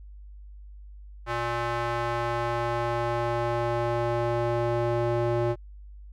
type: tone with band-pass filter sweep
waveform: square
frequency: 118.5 Hz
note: A#2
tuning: 29 cents sharp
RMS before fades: -27 dBFS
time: 1.26-5.56 s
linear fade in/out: 50 ms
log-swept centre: 1200 to 480 Hz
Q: 1.1
effects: added 50 Hz sine -42 dBFS peak until 6.12 s